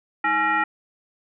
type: tone with frequency modulation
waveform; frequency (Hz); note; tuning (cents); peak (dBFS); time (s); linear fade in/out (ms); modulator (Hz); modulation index
sine; 1365; F6; -40; -18; 0.24-0.64; 5; 523; 1.4
effects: none